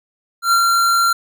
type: tone with ADSR envelope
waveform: square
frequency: 1373 Hz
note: F6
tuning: 30 cents flat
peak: -11 dBFS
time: 0.42-1.13 s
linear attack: 100 ms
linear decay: 82 ms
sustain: -2 dB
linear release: 5 ms
effects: none